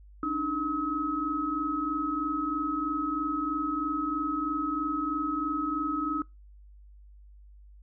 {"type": "tone cluster", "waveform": "sine", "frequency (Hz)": [285, 308.1, 1280], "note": ["C#4", "D#4", "D#6"], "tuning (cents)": [48, -17, 49], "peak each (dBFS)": [-34, -32, -30], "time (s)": [0.23, 6.22], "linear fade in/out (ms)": 2, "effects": ["noise-tail reverb RT60 0.2 s tail -24 dB re dry", "added 50 Hz sine -49 dBFS peak until 7.82 s"]}